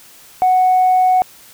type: tone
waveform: sine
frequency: 740 Hz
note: F#5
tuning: in tune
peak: -8 dBFS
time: 0.42-1.22 s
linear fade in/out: 0 ms
effects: tanh soft clip ceiling -6 dBFS + white hiss -43 dBFS RMS until 1.53 s